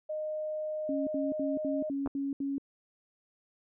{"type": "tone", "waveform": "sine", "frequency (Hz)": 616, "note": "D#5", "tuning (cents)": -17, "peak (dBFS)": -32, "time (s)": [0.09, 1.9], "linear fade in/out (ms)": 10}
{"type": "tone bursts", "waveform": "sine", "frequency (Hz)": 277.2, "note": "C#4", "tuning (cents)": 0, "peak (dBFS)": -30, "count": 7, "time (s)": [0.89, 2.582], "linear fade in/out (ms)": 2, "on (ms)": 180, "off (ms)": 72}
{"type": "clicks", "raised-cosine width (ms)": 1, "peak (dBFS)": -24, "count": 2, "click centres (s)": [2.061, 2.073]}
{"effects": []}